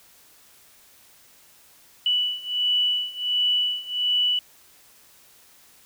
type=beating tone pair; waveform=sine; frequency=2960 / 2961.4 Hz; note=F#7 / F#7; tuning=0 / +1 cents; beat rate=1.4 Hz; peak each=-25 / -23 dBFS; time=2.06-4.39 s; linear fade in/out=2 ms; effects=white hiss -54 dBFS RMS until 5.85 s